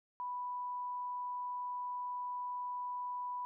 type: tone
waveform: sine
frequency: 987.8 Hz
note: B5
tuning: in tune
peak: -37 dBFS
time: 0.2-3.45 s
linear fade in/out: 0 ms
effects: none